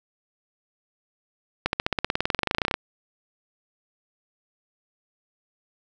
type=accelerating click train; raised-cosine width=0.3 ms; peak=-6 dBFS; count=24; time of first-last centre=1.66-2.741 s; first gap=71 ms; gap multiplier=0.96; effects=none